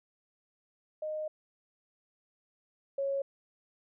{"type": "tone pair in turn", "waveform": "sine", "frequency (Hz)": [617, 551.4], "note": ["D#5", "C#5"], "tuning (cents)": [-15, -9], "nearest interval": "major second", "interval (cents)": 194, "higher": "first", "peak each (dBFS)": [-33, -29], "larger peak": "second", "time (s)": [[1.02, 1.28], [2.98, 3.22]], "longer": "first", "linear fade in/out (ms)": 5, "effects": []}